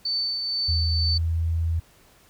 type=tone with tremolo; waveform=sine; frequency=4530 Hz; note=C#8; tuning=37 cents sharp; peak=-22 dBFS; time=0.05-1.18 s; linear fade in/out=5 ms; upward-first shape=triangle; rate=2.1 Hz; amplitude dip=40%
type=tone; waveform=sine; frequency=82.41 Hz; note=E2; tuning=in tune; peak=-21 dBFS; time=0.68-1.8 s; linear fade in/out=10 ms
effects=pink hiss -56 dBFS RMS until 2.29 s